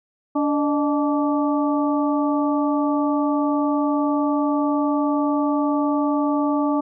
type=harmonic tone with a mistuned harmonic; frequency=289.7 Hz; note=D4; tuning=24 cents flat; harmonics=1 / 2 / 3 / 4; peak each=-19 / -26 / -27 / -28 dBFS; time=0.35-6.81 s; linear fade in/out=10 ms; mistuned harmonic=2; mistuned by=+85 cents; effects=none